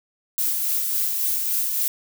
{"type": "noise with tremolo", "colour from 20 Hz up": "violet", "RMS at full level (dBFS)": -22, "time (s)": [0.38, 1.88], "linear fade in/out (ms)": 0, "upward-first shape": "sine", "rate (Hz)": 3.6, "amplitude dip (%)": 30, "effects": []}